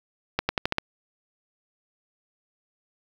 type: accelerating click train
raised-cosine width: 0.3 ms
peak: -7 dBFS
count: 6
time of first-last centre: 0.39-0.784 s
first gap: 100 ms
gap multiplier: 0.88
effects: 7-bit